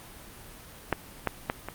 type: clicks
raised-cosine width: 0.5 ms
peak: -8 / -10 / -10 / -19 dBFS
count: 4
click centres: 0.927 / 1.273 / 1.499 / 1.686 s
effects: pink hiss -47 dBFS RMS until 1.74 s + Opus 32 kbps